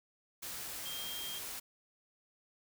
sine tone in noise, 3205 Hz, G7, 38 cents sharp, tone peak -42 dBFS, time 0.85-1.39 s, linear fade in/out 10 ms, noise white, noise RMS -43 dBFS, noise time 0.42-1.6 s, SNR -2 dB, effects none

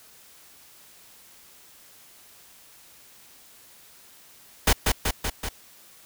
pink noise with echo, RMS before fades -18 dBFS, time 4.67-4.73 s, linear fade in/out 5 ms, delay 190 ms, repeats 4, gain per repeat -3 dB, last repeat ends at 5.49 s, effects white hiss -52 dBFS RMS until 6.05 s

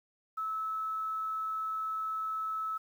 sine tone, 1302 Hz, E6, 22 cents flat, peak -32 dBFS, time 0.37-2.78 s, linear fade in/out 10 ms, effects 10-bit

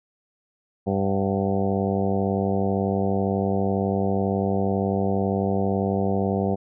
harmonic tone with a mistuned harmonic, 98 Hz, G2, in tune, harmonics 1 / 2 / 3 / 4 / 5 / 6 / 7 / 8 / 9, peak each -28 / -24 / -33 / -28 / -29 / -34 / -31 / -33 / -42 dBFS, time 0.86-6.56 s, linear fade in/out 20 ms, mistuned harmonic 8, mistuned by -58 cents, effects none

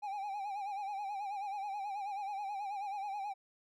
triangle tone with vibrato, 805 Hz, G5, 46 cents sharp, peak -35 dBFS, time 0.02-3.34 s, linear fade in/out 20 ms, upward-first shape sine, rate 9.3 Hz, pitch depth 78 cents each way, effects none

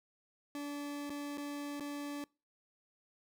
40% pulse tone with dropouts, 288.6 Hz, D4, 30 cents flat, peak -38 dBFS, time 0.55-2.24 s, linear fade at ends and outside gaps 1 ms, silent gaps 1.096-1.102 / 1.374-1.38 / 1.798-1.806 s, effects noise-tail reverb RT60 0.3 s tail -25 dB re dry

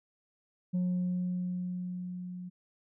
sine tone with level ramp, 180.2 Hz, F#3, 45 cents flat, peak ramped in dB -24 to -39 dBFS, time 0.73-2.5 s, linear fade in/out 20 ms, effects tanh soft clip ceiling -26 dBFS

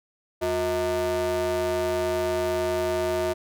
square ring-modulated tone, 138.59 Hz, C#3, in tune, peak -21 dBFS, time 0.41-3.34 s, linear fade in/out 20 ms, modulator 499 Hz, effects none

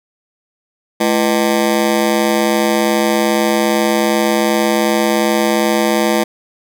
20% pulse ring-modulated tone, 277.2 Hz, C#4, in tune, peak -4 dBFS, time 1-6.24 s, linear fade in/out 10 ms, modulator 61.3 Hz, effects none

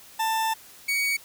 40% pulse tone pair in turn, 889 / 2247 Hz, A5 / C#7, +18 / +23 cents, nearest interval octave + major third, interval 1605 cents, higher second, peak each -22 dBFS, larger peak neither, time 0.19-0.54 / 0.88-1.17 s, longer first, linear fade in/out 10 ms, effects white hiss -49 dBFS RMS until 1.24 s

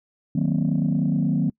sine chord, C half-diminished seventh, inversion first, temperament equal with one note detuned, 155.56 / 185 / 231.7 / 261.6 Hz, Eb3 / Gb3 / Bb3 / C4, 0 / 0 / -10 / 0 cents, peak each -22 / -23 / -24 / -25 dBFS, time 0.35-1.5 s, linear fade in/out 5 ms, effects noise-tail reverb RT60 0.1 s tail -26 dB re dry + tanh soft clip ceiling -13 dBFS

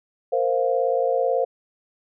sine chord, Bb suspended second, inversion none, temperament just, 466.2 / 524.4 / 699.2 Hz, Bb4 / C5 / F5, 0 / +4 / +2 cents, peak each -24 / -21 / -25 dBFS, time 0.32-1.45 s, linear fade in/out 10 ms, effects none

